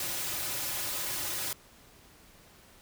white noise with comb filter, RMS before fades -34 dBFS, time 0-1.53 s, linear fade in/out 2 ms, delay 4.4 ms, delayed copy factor -0.7, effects pink hiss -57 dBFS RMS until 2.81 s

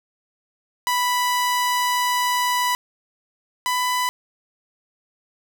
sawtooth tone pair in turn, 987.8 / 996.4 Hz, B5 / B5, 0 / +15 cents, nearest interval unison, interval 15 cents, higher second, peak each -15 / -16 dBFS, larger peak first, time 0.87-2.75 / 3.66-4.09 s, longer first, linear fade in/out 0 ms, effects none

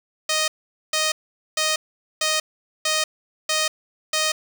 5% pulse tone bursts, 622.3 Hz, D#5, in tune, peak -8 dBFS, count 7, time 0.29-4.32 s, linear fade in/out 5 ms, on 190 ms, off 450 ms, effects none

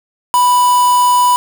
triangle tone with quantisation, 987 Hz, B5, 1 cent flat, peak -6 dBFS, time 0.34-1.36 s, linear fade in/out 0 ms, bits 3, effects none

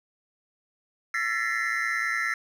triangle tone cluster, 1346 / 1730 / 1847 / 1991 / 2101 Hz, E6 / A6 / A#6 / B6 / C7, +36 / -30 / -16 / +14 / +7 cents, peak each -30 dBFS, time 1.14-2.34 s, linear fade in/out 2 ms, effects none

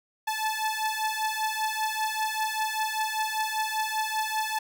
sawtooth beating tone pair, 867 / 872.1 Hz, A5 / A5, -26 / -16 cents, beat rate 5.1 Hz, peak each -26 dBFS, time 0.27-4.59 s, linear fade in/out 10 ms, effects none

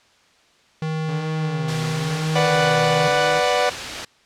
square tone, 157.7 Hz, D#3, 24 cents sharp, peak -23 dBFS, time 0.82-3.08 s, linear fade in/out 2 ms
sawtooth tone with vibrato, 140 Hz, C#3, 18 cents sharp, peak -26 dBFS, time 1.08-3.4 s, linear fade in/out 10 ms, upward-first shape sine, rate 1 Hz, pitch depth 200 cents each way
white noise, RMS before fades -27 dBFS, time 1.68-4.05 s, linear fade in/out 5 ms
sawtooth chord, B minor, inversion none, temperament equal, 493.9 / 587.3 / 740 Hz, B4 / D5 / F#5, 0 / 0 / 0 cents, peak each -17 dBFS, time 2.35-3.7 s, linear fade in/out 10 ms
effects white hiss -56 dBFS RMS until 4.25 s + low-pass 5000 Hz 12 dB/octave

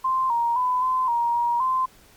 sine tone with pitch steps, 1044 / 938 / 1003 / 1027 / 942 / 949 / 1036 Hz, C6 / A#5 / B5 / C6 / A#5 / A#5 / C6, -4 / +11 / +26 / -33 / +18 / +31 / -17 cents, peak -19 dBFS, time 0.04-1.86 s, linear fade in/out 10 ms, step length 260 ms, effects pink hiss -53 dBFS RMS until 2.16 s + MP3 96 kbps

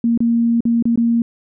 sine tone with dropouts, 233.1 Hz, A#3, in tune, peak -12 dBFS, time 0.04-1.22 s, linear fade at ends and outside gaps 2 ms, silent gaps 0.176-0.204 / 0.606-0.653 / 0.825-0.854 / 0.958-0.975 s, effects none

